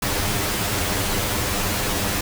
pink noise with comb filter, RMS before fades -23 dBFS, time 0.02-2.21 s, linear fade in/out 5 ms, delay 9.9 ms, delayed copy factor +0.7, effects none

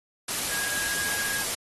sine tone in noise, 1640 Hz, G#6, 22 cents flat, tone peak -31 dBFS, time 0.51-1.43 s, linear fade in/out 5 ms, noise white, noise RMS -29 dBFS, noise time 0.28-1.55 s, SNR -5 dB, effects AAC 32 kbps

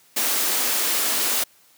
white high-pass noise, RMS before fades -22 dBFS, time 0.16-1.44 s, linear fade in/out 10 ms, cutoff 210 Hz, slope 96 dB/octave, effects white hiss -56 dBFS RMS until 1.77 s + high-pass 100 Hz 12 dB/octave

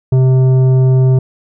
sine tone with tanh clipping, 130 Hz, C3, 11 cents flat, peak -8 dBFS, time 0.12-1.19 s, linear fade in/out 5 ms, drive 10 dB, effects none

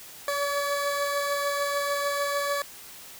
20% pulse beating tone pair, 569 / 575.7 Hz, C#5 / D5, +45 / -35 cents, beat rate 6.7 Hz, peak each -21 / -30 dBFS, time 0.28-2.62 s, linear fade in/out 2 ms, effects white hiss -45 dBFS RMS until 3.19 s

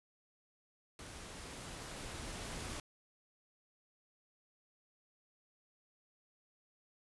pink noise with level ramp, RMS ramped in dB -50 to -43 dBFS, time 0.99-2.8 s, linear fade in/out 2 ms, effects resampled to 24000 Hz

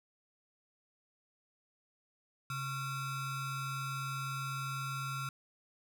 square ring-modulated tone, 617 Hz, D#5, 15 cents flat, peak -34 dBFS, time 2.5-5.29 s, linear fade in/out 2 ms, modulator 752 Hz, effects none

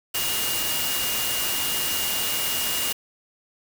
sine tone in noise, 2849 Hz, F7, 34 cents sharp, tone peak -30 dBFS, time 0.14-2.93 s, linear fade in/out 10 ms, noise white, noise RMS -26 dBFS, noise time 0.14-2.93 s, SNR -7 dB, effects none

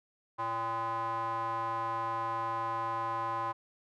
square tone with band-pass filter, 113.9 Hz, A#2, 40 cents flat, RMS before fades -34 dBFS, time 0.38-3.53 s, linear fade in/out 20 ms, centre 1000 Hz, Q 5.4, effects none

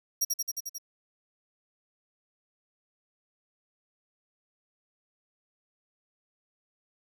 sawtooth tone with echo, 5660 Hz, F8, 22 cents sharp, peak -21 dBFS, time 0.21-0.25 s, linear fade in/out 10 ms, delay 89 ms, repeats 6, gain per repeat -2 dB, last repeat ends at 0.784 s, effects none

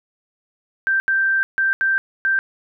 sine tone bursts at uneven times, 1568 Hz, G6, in tune, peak -15 dBFS, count 5, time 0.87-1 / 1.08-1.43 / 1.58-1.73 / 1.81-1.98 / 2.25-2.39 s, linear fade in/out 0 ms, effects none

